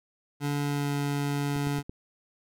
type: tone with pitch glide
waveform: 25% pulse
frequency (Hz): 144.1 to 142.94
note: D3 to D3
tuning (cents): -33 to -47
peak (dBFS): -23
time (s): 0.4-1.83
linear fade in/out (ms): 50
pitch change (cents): -14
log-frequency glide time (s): 0.64-0.92
type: clicks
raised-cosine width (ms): 3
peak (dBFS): -25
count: 4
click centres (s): 1.562 / 1.671 / 1.788 / 1.895
effects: none